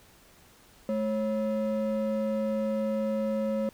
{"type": "ring-modulated tone", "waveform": "triangle", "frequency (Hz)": 380, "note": "F#4", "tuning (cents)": 46, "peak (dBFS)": -21, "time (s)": [0.89, 3.69], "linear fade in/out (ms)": 0, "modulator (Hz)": 165, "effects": ["pink hiss -57 dBFS RMS until 3.73 s"]}